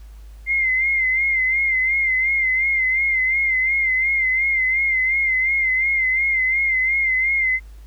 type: tone with vibrato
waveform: sine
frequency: 2093 Hz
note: C7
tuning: in tune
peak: -16 dBFS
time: 0.46-7.6 s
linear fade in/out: 50 ms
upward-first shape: sine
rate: 2.8 Hz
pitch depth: 54 cents each way
effects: added 52 Hz sine -37 dBFS peak until 7.86 s + pink hiss -56 dBFS RMS until 7.86 s